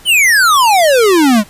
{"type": "exponential sweep", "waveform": "square", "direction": "down", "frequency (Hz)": [3119, 198.4], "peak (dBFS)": -7, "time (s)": [0.05, 1.44], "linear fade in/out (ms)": 50, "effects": ["pink hiss -40 dBFS RMS until 1.49 s", "resampled to 32000 Hz"]}